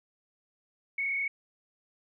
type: tone with frequency modulation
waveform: sine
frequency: 2214 Hz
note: C#7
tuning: 3 cents flat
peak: -28 dBFS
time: 0.98-1.28 s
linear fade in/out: 5 ms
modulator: 34.4 Hz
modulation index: 1.1
effects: none